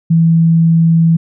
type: tone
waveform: sine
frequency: 164.81 Hz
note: E3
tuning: in tune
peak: -6 dBFS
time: 0.1-1.17 s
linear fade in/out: 10 ms
effects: none